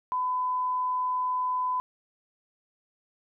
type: tone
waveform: sine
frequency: 1006 Hz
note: B5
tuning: 32 cents sharp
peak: -25 dBFS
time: 0.12-1.8 s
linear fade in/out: 0 ms
effects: none